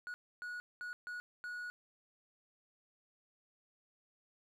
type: tone bursts at uneven times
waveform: triangle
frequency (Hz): 1459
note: F#6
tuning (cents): -25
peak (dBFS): -39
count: 5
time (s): 0.07-0.14 / 0.42-0.6 / 0.81-0.93 / 1.07-1.2 / 1.44-1.7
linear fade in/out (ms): 0
effects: none